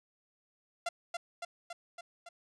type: tone with echo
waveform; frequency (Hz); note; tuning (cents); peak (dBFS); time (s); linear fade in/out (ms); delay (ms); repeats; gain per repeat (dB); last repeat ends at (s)
sawtooth; 688; F5; -26; -28; 0.86-0.89; 5; 280; 5; -3; 2.29
effects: resampled to 22050 Hz